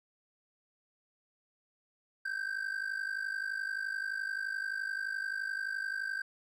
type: ring-modulated tone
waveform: triangle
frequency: 1568 Hz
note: G6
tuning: in tune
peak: -29 dBFS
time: 2.25-6.22 s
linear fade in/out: 5 ms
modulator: 25.8 Hz
effects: none